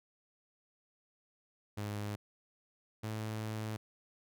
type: tone pair in turn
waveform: sawtooth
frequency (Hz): 103.83 / 108.85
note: G#2 / A2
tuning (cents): 0 / -18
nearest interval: minor second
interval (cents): 82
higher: second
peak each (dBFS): -33 / -33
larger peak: neither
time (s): 1.77-2.16 / 3.03-3.77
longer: second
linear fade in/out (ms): 10
effects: none